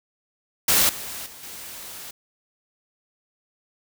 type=noise with level steps; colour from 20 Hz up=white; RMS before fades=-18 / -34 / -43 / -38 dBFS; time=0.68-2.11 s; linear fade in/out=5 ms; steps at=0.89 / 1.26 / 1.43 s; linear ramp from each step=2 ms; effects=none